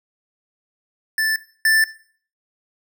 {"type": "tone pair in turn", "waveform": "square", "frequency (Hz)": [1760, 1766.1], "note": ["A6", "A6"], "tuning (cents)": [0, 6], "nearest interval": "unison", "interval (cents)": 6, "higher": "second", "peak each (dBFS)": [-18, -14], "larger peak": "second", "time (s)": [[1.18, 1.36], [1.65, 1.84]], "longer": "second", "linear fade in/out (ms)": 2, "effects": ["noise-tail reverb RT60 0.5 s tail -18 dB re dry"]}